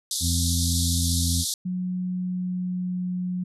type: band-pass noise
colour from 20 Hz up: pink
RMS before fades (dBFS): -28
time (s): 0.11-1.54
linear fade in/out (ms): 2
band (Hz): 3500 to 12000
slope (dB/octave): 96
type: harmonic tone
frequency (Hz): 85.1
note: F2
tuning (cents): -44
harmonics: 1 / 2 / 3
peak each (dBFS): -23 / -30 / -31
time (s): 0.2-1.45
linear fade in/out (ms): 50
type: tone with pitch glide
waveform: sine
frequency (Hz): 182.1 to 180.95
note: F#3 to F#3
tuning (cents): -27 to -38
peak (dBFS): -25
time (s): 1.65-3.44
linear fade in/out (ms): 10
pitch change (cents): -11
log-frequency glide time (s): 2.14-3.08
effects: none